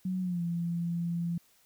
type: tone with pitch glide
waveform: sine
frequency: 185 to 170.63 Hz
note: F#3 to F3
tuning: 0 to -40 cents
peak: -29 dBFS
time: 0.05-1.38 s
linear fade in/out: 5 ms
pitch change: -140 cents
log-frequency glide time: 0.21-0.42 s
effects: white hiss -65 dBFS RMS until 1.65 s